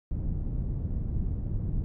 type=low-pass noise; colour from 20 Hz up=pink; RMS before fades=-30 dBFS; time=0.11-1.84 s; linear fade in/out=0 ms; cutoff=150 Hz; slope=12 dB/octave; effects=none